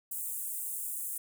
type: high-pass noise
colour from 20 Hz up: pink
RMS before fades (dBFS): -37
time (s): 0.11-1.18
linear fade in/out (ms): 5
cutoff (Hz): 8100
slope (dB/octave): 48
effects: none